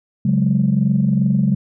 sine chord, C# suspended fourth, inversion none, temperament equal, 138.59 / 185 / 207.7 Hz, C#3 / F#3 / G#3, 0 / 0 / 0 cents, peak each -17 dBFS, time 0.25-1.55 s, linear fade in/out 5 ms, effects tanh soft clip ceiling -5 dBFS

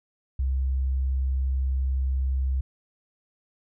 sine tone, 65.9 Hz, C2, 13 cents sharp, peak -22 dBFS, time 0.39-2.61 s, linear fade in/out 5 ms, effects none

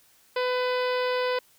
harmonic tone, 501 Hz, B4, 25 cents sharp, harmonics 1 / 2 / 3 / 4 / 5 / 6 / 7 / 8 / 9 / 10, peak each -25 / -31 / -35 / -37 / -39 / -41 / -42 / -43 / -44 / -45 dBFS, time 0.36-1.39 s, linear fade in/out 5 ms, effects white hiss -60 dBFS RMS until 1.58 s

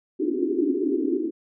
pink band-pass noise, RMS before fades -24 dBFS, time 0.19-1.31 s, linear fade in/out 20 ms, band 260 to 400 Hz, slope 96 dB/octave, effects none

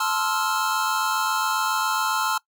square chord, F major seventh, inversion first, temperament just, 873.1 / 1047.7 / 1309.6 / 1396.9 Hz, A5 / C6 / E6 / F6, -14 / +2 / -12 / 0 cents, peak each -28 dBFS, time 0-2.38 s, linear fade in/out 5 ms, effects noise-tail reverb RT60 0.1 s tail -22 dB re dry

